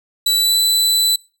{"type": "tone with pitch glide", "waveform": "sawtooth", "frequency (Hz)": [3951, 3990], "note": ["B7", "B7"], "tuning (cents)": [0, 17], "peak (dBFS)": -10, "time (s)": [0.26, 1.16], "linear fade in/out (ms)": 5, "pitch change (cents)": 17, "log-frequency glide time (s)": [0.38, 0.59], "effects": ["noise-tail reverb RT60 0.4 s tail -24 dB re dry"]}